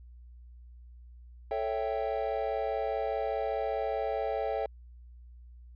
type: chord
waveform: triangle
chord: A dominant seventh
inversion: none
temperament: equal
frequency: 440 / 554.4 / 659.3 / 784 Hz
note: A4 / C#5 / E5 / G5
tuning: 0 / 0 / 0 / 0 cents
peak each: -33 dBFS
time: 1.51-4.66 s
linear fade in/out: 2 ms
effects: added 60 Hz sine -48 dBFS peak until 5.75 s + resampled to 11025 Hz